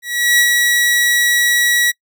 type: tone with ADSR envelope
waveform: sawtooth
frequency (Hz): 1927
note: B6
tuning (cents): -43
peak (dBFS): -5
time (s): 0.02-1.92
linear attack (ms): 370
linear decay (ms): 72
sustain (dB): -3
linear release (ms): 21
effects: noise-tail reverb RT60 0.1 s tail -26 dB re dry